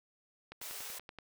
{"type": "click train", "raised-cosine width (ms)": 0.3, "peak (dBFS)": -30, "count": 8, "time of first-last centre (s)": [0.52, 1.187], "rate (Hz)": 10.5}
{"type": "high-pass noise", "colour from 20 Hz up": "white", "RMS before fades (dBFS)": -44, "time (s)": [0.61, 0.99], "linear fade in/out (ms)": 10, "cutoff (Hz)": 390, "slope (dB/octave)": 48}
{"effects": []}